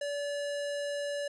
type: tone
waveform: square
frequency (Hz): 575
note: D5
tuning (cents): -37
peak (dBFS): -33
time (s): 0.01-1.28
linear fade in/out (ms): 5
effects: resampled to 22050 Hz